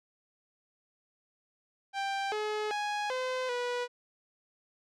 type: tone with pitch steps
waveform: sawtooth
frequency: 787 / 425.1 / 831 / 512 / 488.8 Hz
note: G5 / G#4 / G#5 / C5 / B4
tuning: +7 / +40 / +1 / -38 / -18 cents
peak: -27 dBFS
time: 1.93-3.88 s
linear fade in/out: 50 ms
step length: 390 ms
effects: low-pass 5000 Hz 12 dB/octave